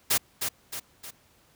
white noise with echo, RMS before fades -23 dBFS, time 0.1-0.18 s, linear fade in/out 10 ms, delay 310 ms, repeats 3, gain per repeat -6 dB, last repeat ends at 1.11 s, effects pink hiss -61 dBFS RMS until 1.55 s + high-pass 60 Hz 12 dB/octave

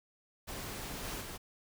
pink noise with level steps, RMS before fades -42 / -40 / -44 dBFS, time 0.47-1.38 s, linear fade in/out 20 ms, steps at 1.03 / 1.2 s, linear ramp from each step 20 ms, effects none

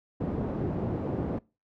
pink band-pass noise, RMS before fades -31 dBFS, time 0.2-1.39 s, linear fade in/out 10 ms, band 100 to 460 Hz, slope 12 dB/octave, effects noise-tail reverb RT60 0.3 s tail -24 dB re dry

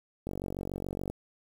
click train, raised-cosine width 2 ms, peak -22 dBFS, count 40, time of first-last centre 0.27-1.1 s, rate 47 Hz, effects 8-bit

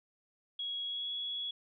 sine tone with pitch glide, 3322 to 3361 Hz, G#7 to G#7, 0 to +20 cents, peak -35 dBFS, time 0.59-1.51 s, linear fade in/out 5 ms, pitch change +20 cents, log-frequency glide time 0.84-1.12 s, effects none

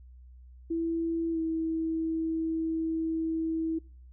sine tone with pitch glide, 330.9 to 323.7 Hz, E4 to E4, +7 to -31 cents, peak -27 dBFS, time 0.7-3.79 s, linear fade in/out 10 ms, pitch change -38 cents, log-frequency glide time 1.32-1.38 s, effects noise-tail reverb RT60 0.5 s tail -26 dB re dry + added 62 Hz sine -48 dBFS peak until 4.12 s

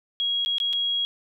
sine tone with dropouts, 3300 Hz, G#7, 12 cents flat, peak -22 dBFS, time 0.2-1.05 s, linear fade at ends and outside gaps 0 ms, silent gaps 0.449-0.46 / 0.583-0.601 / 0.729-0.733 s, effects none

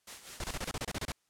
white noise with tremolo, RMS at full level -44 dBFS, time 0.07-0.7 s, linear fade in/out 5 ms, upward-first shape sine, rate 5.1 Hz, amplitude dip 65%
pink noise bursts, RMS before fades -36 dBFS, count 11, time 0.4-1.12 s, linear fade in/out 2 ms, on 40 ms, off 28 ms
effects white hiss -75 dBFS RMS until 1.29 s + low-pass 10000 Hz 12 dB/octave

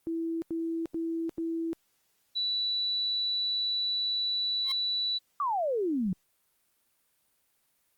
sine tone bursts, 329.6 Hz, E4, in tune, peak -29 dBFS, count 4, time 0.07-1.731 s, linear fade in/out 0 ms, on 350 ms, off 87 ms
sine tone, 3951 Hz, B7, in tune, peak -27 dBFS, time 2.35-5.19 s, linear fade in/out 20 ms
15% pulse tone with exponential growth, 1073 Hz, C6, 43 cents sharp, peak -27 dBFS, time 4.62-4.72 s, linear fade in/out 5 ms, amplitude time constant 21 ms
sine exponential sweep, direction down, 1200 to 174.61 Hz, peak -26 dBFS, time 5.4-6.13 s, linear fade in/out 2 ms
effects white hiss -72 dBFS RMS until 7.97 s + Opus 32 kbps

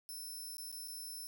5% pulse tone with dropouts, 5310 Hz, E8, 12 cents sharp, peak -38 dBFS, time 0.09-1.27 s, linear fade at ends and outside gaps 0 ms, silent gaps 0.57-0.582 / 0.716-0.726 / 0.876-0.882 s, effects none

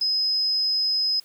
sine tone, 5070 Hz, D#8, 32 cents sharp, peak -20 dBFS, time 0.01-1.2 s, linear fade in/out 5 ms, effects white hiss -55 dBFS RMS until 1.24 s

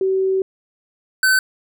sine / square tone pair in turn, 381.3 / 1525.2 Hz, G4 / G6, -48 / -48 cents, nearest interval 2 octaves, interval 2400 cents, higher second, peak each -15 / -13 dBFS, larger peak second, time 0.01-0.42 / 1.23-1.39 s, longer first, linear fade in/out 2 ms, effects none

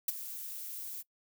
violet noise with ADSR envelope, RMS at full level -28 dBFS, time 0.08-1.03 s, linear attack 5 ms, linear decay 23 ms, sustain -14 dB, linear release 26 ms, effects noise-tail reverb RT60 0.1 s tail -22 dB re dry

